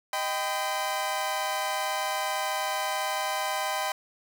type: chord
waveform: sawtooth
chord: Eb augmented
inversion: none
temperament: equal with one note detuned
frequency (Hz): 622.3 / 784 / 1012.6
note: Eb5 / G5 / B5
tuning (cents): 0 / 0 / +43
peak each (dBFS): -30 / -27 / -28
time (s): 0.13-3.92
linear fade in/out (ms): 2
effects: none